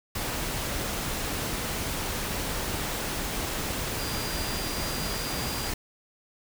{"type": "tone in noise", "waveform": "sine", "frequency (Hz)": 4800, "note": "D8", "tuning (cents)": 37, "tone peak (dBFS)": -38, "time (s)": [3.99, 5.7], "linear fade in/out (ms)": 5, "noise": "pink", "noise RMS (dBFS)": -31, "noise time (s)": [0.15, 5.74], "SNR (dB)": -10, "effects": []}